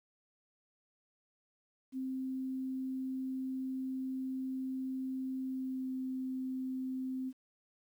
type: tone with pitch glide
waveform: sine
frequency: 261.6 to 259.8 Hz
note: C4 to C4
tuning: 0 to -12 cents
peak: -35 dBFS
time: 1.92-7.33 s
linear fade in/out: 50 ms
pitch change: -12 cents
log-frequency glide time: 5.38-5.91 s
effects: 11-bit